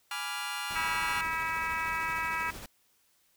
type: chord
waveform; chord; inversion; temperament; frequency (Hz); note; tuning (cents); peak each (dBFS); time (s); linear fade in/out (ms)
20% pulse; G# diminished seventh; none; equal; 830.6 / 987.8 / 1174.7 / 1396.9; G#5 / B5 / D6 / F6; 0 / 0 / 0 / 0; -35 / -36 / -36 / -32; 0.11-1.21; 2
type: noise with tremolo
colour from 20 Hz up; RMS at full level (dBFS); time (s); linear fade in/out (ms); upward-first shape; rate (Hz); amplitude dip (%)
pink; -43; 0.7-2.66; 2; triangle; 13; 35
type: harmonic tone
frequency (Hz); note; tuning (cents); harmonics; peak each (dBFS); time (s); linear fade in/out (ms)
324; E4; -30; 3 / 4 / 5 / 6 / 7 / 8; -35 / -36 / -37 / -38 / -38 / -39; 0.75-2.51; 10
effects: white hiss -69 dBFS RMS until 3.36 s